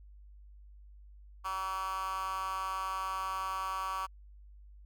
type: tone with high-pass filter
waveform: 10% pulse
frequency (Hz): 189.8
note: F#3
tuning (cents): +44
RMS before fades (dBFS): -36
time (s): 1.44-4.07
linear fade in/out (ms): 20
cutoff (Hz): 1100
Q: 5.9
effects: added 50 Hz sine -51 dBFS peak until 4.85 s